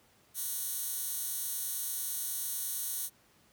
15% pulse tone with high-pass filter, 371 Hz, F#4, 5 cents sharp, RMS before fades -36 dBFS, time 0.34-3.1 s, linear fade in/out 50 ms, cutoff 10000 Hz, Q 0.79, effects pink hiss -65 dBFS RMS until 3.52 s + high-pass 80 Hz 12 dB/octave

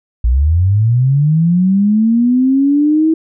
sine linear sweep, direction up, 55.2 to 323.9 Hz, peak -8 dBFS, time 0.24-3.14 s, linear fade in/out 5 ms, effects none

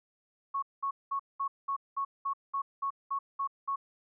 sine tone bursts, 1104 Hz, C#6, 7 cents flat, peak -29 dBFS, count 12, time 0.54-3.76 s, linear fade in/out 10 ms, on 85 ms, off 200 ms, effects none

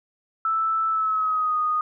sine tone with pitch glide, 1318.5 to 1237.3 Hz, E6 to D#6, 0 to -10 cents, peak -20 dBFS, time 0.45-1.81 s, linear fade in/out 2 ms, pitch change -110 cents, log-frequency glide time 0.89-1.58 s, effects none

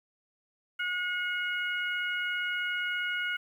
harmonic tone, 723 Hz, F#5, 40 cents flat, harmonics 2 / 3 / 4, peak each -31 / -35 / -37 dBFS, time 0.79-3.37 s, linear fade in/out 10 ms, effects 10-bit

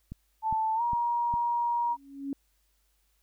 click train, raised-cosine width 5 ms, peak -26 dBFS, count 4, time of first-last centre 0.12-1.34 s, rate 2.46 Hz
sine tone with pitch glide, 880 to 948.6 Hz, A5 to A#5, 0 to +30 cents, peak -25 dBFS, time 0.42-1.97 s, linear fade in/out 50 ms, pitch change +130 cents, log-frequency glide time 0.75-0.82 s
sine tone with exponential growth, 277.2 Hz, C#4, in tune, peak -28 dBFS, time 1.82-2.33 s, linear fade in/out 1 ms, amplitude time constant 110 ms
effects added 50 Hz sine -70 dBFS peak until 3.22 s + white hiss -73 dBFS RMS until 3.22 s

